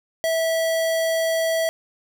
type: tone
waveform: square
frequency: 653 Hz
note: E5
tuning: 17 cents flat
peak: -20 dBFS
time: 0.24-1.69 s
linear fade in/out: 0 ms
effects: none

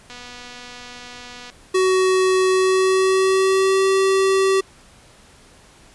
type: click train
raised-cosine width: 0.2 ms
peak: -21 dBFS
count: 344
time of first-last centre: 0.1-1.5 s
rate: 245 Hz
type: tone with pitch glide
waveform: square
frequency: 374.4 to 385.1 Hz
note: F#4 to G4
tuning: +20 to -31 cents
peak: -15 dBFS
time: 1.74-4.61 s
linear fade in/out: 10 ms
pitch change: +49 cents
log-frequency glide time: 2.48-3.86 s
effects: pink hiss -49 dBFS RMS until 5.94 s + resampled to 24000 Hz

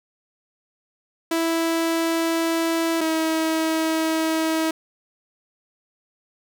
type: tone pair in turn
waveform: sawtooth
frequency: 329.6 / 320.6 Hz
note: E4 / E4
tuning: 0 / -48 cents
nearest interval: unison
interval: 48 cents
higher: first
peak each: -16 dBFS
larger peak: neither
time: 1.31-3.01 / 3.01-4.71 s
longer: neither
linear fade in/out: 5 ms
effects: none

